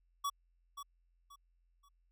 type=tone with echo; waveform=square; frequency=1133 Hz; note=C#6; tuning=37 cents sharp; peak=-34 dBFS; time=0.24-0.3 s; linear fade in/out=10 ms; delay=530 ms; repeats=3; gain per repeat=-10 dB; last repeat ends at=1.89 s; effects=added 43 Hz sine -70 dBFS peak until 2.11 s